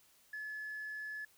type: tone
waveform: sine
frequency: 1716 Hz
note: A6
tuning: 44 cents flat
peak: -39 dBFS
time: 0.33-1.25 s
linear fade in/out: 5 ms
effects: tanh soft clip ceiling -37 dBFS + white hiss -67 dBFS RMS until 1.37 s